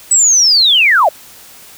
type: linear sweep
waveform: sine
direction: down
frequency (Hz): 8000 to 554.4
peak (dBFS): -6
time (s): 0.11-1.09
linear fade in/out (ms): 5
effects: white hiss -38 dBFS RMS until 1.77 s